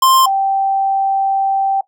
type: tone pair in turn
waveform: square / sine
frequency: 1051 / 780.3 Hz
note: C6 / G5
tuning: +7 / -8 cents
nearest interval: perfect fourth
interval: 515 cents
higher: first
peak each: -9 / -12 dBFS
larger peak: first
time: 0.02-0.26 / 0.26-1.81 s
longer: second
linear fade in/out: 5 ms
effects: noise-tail reverb RT60 0.1 s tail -17 dB re dry